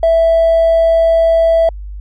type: tone with hard clipping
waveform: sine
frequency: 659.3 Hz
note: E5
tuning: in tune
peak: -8 dBFS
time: 0.03-1.69 s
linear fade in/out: 2 ms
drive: 1 dB
effects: added 50 Hz sine -24 dBFS peak until 2 s